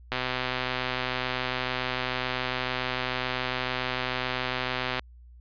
click train, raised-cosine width 0.3 ms, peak -12 dBFS, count 620, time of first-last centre 0.12-4.994 s, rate 127 Hz, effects added 60 Hz sine -47 dBFS peak until 5.4 s + resampled to 11025 Hz

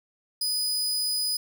sawtooth tone, 4978 Hz, D#8, in tune, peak -22 dBFS, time 0.41-1.37 s, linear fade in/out 5 ms, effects none

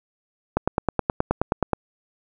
click train, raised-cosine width 1 ms, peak -5 dBFS, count 12, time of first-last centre 0.57-1.733 s, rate 9.46 Hz, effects none

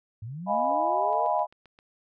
sine linear sweep, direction up, 100 to 482.2 Hz, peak -34 dBFS, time 0.22-1.27 s, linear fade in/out 5 ms
sine chord, F half-diminished seventh, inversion third, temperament equal, 622.3 / 698.5 / 830.6 / 987.8 Hz, Eb5 / F5 / Ab5 / Cb6, 0 / 0 / 0 / 0 cents, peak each -28 dBFS, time 0.46-1.47 s, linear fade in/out 50 ms
sine tone with exponential decay, 523.3 Hz, C5, in tune, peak -36 dBFS, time 0.71-0.83 s, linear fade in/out 2 ms, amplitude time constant 24 ms
click train, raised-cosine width 0.3 ms, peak -37 dBFS, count 6, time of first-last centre 1.13-1.789 s, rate 7.59 Hz
effects none

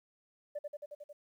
sine tone with echo, 587.3 Hz, D5, in tune, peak -34 dBFS, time 0.55-0.59 s, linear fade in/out 10 ms, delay 90 ms, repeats 6, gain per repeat -2 dB, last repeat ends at 1.13 s, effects tanh soft clip ceiling -32 dBFS + 12-bit

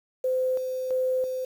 sine tone with tremolo, 514 Hz, C5, 31 cents flat, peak -22 dBFS, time 0.24-1.45 s, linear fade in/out 5 ms, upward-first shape square, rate 1.5 Hz, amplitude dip 45%, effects 8-bit

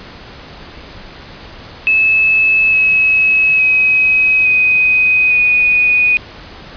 sine tone with pitch steps, 2600 / 2569 / 2538 / 2507 / 2477 Hz, E7 / E7 / D#7 / D#7 / D#7, -24 / -45 / +34 / +12 / -8 cents, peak -8 dBFS, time 1.87-6.17 s, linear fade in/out 0 ms, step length 860 ms, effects pink hiss -34 dBFS RMS until 6.76 s + resampled to 11025 Hz

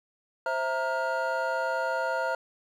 triangle tone cluster, 526 / 655 / 930 / 1417 Hz, C5 / E5 / A#5 / F6, +9 / -11 / -4 / +25 cents, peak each -30 dBFS, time 0.46-2.35 s, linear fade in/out 2 ms, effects none

